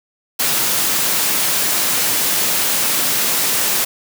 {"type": "high-pass noise", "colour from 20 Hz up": "white", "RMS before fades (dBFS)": -17, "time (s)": [0.39, 3.85], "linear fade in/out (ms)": 10, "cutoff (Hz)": 120, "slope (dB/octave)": 24, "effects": []}